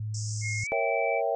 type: tone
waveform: sine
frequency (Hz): 107.4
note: A2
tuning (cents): -41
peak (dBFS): -30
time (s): 0-0.64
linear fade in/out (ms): 5
type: band-pass noise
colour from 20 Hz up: pink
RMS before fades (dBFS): -40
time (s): 0.14-0.67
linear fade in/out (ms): 5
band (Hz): 5100 to 8000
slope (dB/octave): 96
type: tone with pitch glide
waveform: sine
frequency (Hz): 2147 to 2314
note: C7 to D7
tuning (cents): +44 to -26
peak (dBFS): -31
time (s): 0.41-1.22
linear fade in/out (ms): 50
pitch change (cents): +130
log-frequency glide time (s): 0.62-0.68
type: chord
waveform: sine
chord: A# diminished seventh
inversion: none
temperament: equal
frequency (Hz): 466.2 / 554.4 / 659.3 / 784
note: A#4 / C#5 / E5 / G5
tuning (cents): 0 / 0 / 0 / 0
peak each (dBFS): -31 / -30 / -29 / -31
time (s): 0.72-1.35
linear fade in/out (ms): 0
effects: none